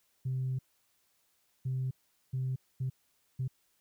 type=tone bursts at uneven times; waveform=sine; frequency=130 Hz; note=C3; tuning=11 cents flat; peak=-29 dBFS; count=5; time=0.25-0.59 / 1.65-1.91 / 2.33-2.56 / 2.8-2.9 / 3.39-3.48 s; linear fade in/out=10 ms; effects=tanh soft clip ceiling -27 dBFS + white hiss -73 dBFS RMS until 3.8 s